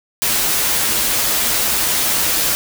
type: noise with comb filter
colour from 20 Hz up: white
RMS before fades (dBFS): -17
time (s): 0.22-2.55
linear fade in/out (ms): 0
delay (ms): 11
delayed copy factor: -0.6
effects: none